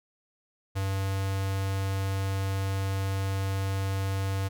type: tone with notch filter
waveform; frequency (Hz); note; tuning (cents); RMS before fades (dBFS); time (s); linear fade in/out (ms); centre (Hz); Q
square; 97; G2; -18; -29; 0.75-4.49; 20; 240; 1.5
effects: none